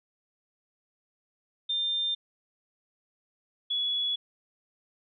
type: tone pair in turn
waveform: sine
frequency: 3600 / 3388 Hz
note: A7 / G#7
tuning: +39 / +34 cents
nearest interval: minor second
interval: 105 cents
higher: first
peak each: -26 dBFS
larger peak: neither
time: 1.69-2.15 / 3.7-4.16 s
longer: neither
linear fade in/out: 10 ms
effects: none